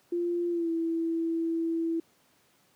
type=tone with pitch glide; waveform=sine; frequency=346.6 to 330 Hz; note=F4 to E4; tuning=-13 to +2 cents; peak=-26 dBFS; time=0.12-2 s; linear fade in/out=5 ms; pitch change=-85 cents; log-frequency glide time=0.5-0.7 s; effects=pink hiss -65 dBFS RMS until 2.75 s + high-pass 150 Hz 12 dB/octave